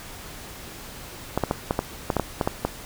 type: clicks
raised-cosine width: 1 ms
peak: -7 dBFS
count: 11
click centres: 1.376 / 1.437 / 1.511 / 1.709 / 1.791 / 2.102 / 2.167 / 2.197 / 2.412 / 2.475 / 2.65 s
effects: pink hiss -40 dBFS RMS until 2.85 s